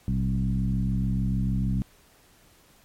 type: tone with frequency modulation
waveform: sine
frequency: 123.47 Hz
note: B2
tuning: in tune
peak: -22 dBFS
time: 0.08-1.82 s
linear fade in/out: 0 ms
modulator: 66.8 Hz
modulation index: 1.4
effects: pink hiss -58 dBFS RMS until 2.84 s + MP3 64 kbps